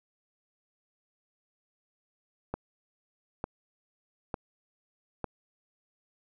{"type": "click train", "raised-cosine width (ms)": 1, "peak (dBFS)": -18, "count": 4, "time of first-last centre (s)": [2.54, 5.243], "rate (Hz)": 1.11, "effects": []}